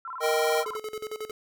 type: tone with vibrato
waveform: sine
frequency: 1174.7 Hz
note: D6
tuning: in tune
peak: -34 dBFS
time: 0.05-0.77 s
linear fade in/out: 2 ms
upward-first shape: square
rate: 19 Hz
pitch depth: 240 cents each way
type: chord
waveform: square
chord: Eb major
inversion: second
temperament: equal with one note detuned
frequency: 466.2 / 624.8 / 784 Hz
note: Bb4 / Eb5 / G5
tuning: 0 / +7 / 0 cents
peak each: -26 / -28 / -30 dBFS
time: 0.2-0.65 s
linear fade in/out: 50 ms
type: tone with tremolo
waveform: square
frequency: 430.5 Hz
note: A4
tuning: 38 cents flat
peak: -32 dBFS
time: 0.66-1.31 s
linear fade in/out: 2 ms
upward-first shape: square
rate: 11 Hz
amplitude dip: 80%
effects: none